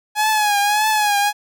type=tone with vibrato; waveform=sawtooth; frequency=838 Hz; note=G#5; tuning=15 cents sharp; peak=-11 dBFS; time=0.15-1.33 s; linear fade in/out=50 ms; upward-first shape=triangle; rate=1.7 Hz; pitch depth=71 cents each way; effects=none